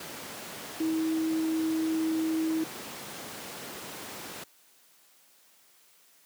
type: tone in noise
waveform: sine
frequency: 320.3 Hz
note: E4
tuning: 50 cents flat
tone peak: -25 dBFS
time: 0.8-2.64 s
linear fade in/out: 5 ms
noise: pink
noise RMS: -40 dBFS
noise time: 0-4.44 s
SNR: +12 dB
effects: white hiss -61 dBFS RMS until 6.25 s + high-pass 200 Hz 12 dB/octave